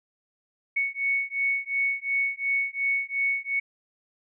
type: beating tone pair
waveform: sine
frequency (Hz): 2217 / 2219.8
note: C#7 / C#7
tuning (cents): 0 / +2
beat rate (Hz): 2.8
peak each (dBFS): -27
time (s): 0.76-3.6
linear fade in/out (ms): 10
effects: none